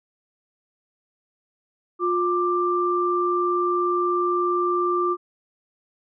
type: tone pair together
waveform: sine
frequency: 354.9 / 1181 Hz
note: F4 / D6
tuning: +28 / +9 cents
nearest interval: octave + major sixth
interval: 2081 cents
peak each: -22 dBFS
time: 1.99-5.17 s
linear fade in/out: 50 ms
effects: none